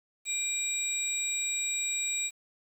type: tone cluster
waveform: sine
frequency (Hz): 2381 / 3808 / 7740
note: D7 / A#7 / B8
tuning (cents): +23 / +36 / -36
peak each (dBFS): -33 / -37 / -30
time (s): 0.25-2.31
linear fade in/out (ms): 50
effects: tanh soft clip ceiling -22 dBFS + 9-bit